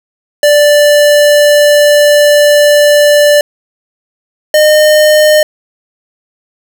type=tone pair in turn; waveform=square; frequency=587.3 / 609.6 Hz; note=D5 / D#5; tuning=0 / -36 cents; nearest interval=minor second; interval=64 cents; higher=second; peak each=-4 dBFS; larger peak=neither; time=0.43-3.41 / 4.54-5.43 s; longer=first; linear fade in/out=2 ms; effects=none